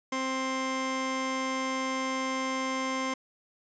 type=tone pair together; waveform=25% pulse; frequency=262.5 / 1050 Hz; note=C4 / C6; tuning=+6 / +6 cents; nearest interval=2 octaves; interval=2400 cents; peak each=-28 dBFS; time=0.12-3.14 s; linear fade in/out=5 ms; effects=resampled to 16000 Hz